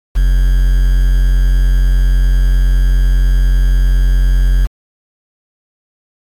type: tone with quantisation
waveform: triangle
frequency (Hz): 45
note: F#1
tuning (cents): -47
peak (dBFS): -5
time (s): 0.15-4.67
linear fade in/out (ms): 20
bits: 5
effects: AAC 64 kbps